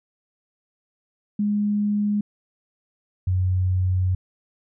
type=tone pair in turn; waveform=sine; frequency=207 / 92.21 Hz; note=G#3 / F#2; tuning=-5 / -5 cents; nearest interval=octave + major second; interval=1400 cents; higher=first; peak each=-19 / -18 dBFS; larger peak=second; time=1.39-2.21 / 3.27-4.15 s; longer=second; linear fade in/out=5 ms; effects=none